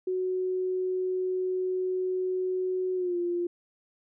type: tone with pitch glide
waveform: sine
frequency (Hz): 370 to 349.2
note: F#4 to F4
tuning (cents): 0 to 0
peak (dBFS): -26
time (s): 0.07-3.47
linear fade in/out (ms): 5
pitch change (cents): -100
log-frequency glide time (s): 2.95-3.17
effects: none